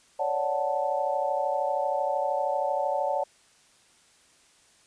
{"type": "chord", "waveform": "sine", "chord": "D major seventh", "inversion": "third", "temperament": "equal", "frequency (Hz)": [554.4, 587.3, 740, 880], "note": ["C#5", "D5", "F#5", "A5"], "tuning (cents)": [0, 0, 0, 0], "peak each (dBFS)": -30, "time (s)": [0.19, 3.24], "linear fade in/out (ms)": 10, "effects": ["white hiss -60 dBFS RMS until 4.86 s", "resampled to 22050 Hz"]}